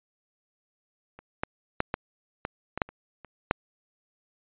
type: clicks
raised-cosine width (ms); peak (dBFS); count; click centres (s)
0.5; -30 / -12 / -8 / -12 / -15 / -16 / -7 / -29 / -29 / -6; 10; 1.19 / 1.435 / 1.804 / 1.941 / 2.451 / 2.776 / 2.818 / 2.89 / 3.247 / 3.511
effects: resampled to 8000 Hz